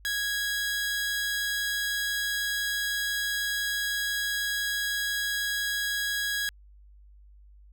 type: tone pair together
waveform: sawtooth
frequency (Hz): 1655 / 3936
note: G#6 / B7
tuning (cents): -6 / -7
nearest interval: octave + minor third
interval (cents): 1499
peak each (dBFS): -24 / -35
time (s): 0.05-6.49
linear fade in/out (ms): 0
effects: added 50 Hz sine -50 dBFS peak until 7.72 s